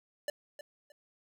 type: tone with echo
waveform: square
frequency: 587.3 Hz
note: D5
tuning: in tune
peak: -32 dBFS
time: 0.28-0.3 s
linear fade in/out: 2 ms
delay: 310 ms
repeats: 2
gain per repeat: -12 dB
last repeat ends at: 0.92 s
effects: none